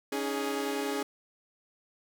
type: chord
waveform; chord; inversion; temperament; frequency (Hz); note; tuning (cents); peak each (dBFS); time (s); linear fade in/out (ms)
sawtooth; C# suspended second; none; equal with one note detuned; 280.1 / 311.1 / 415.3; C#4 / D#4 / G#4; +18 / 0 / 0; -30 / -35 / -29; 0.12-1.03; 5
effects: none